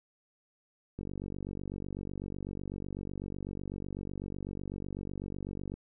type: click train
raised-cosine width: 3 ms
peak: -26 dBFS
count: 229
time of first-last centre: 0.99-5.74 s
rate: 48 Hz
effects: none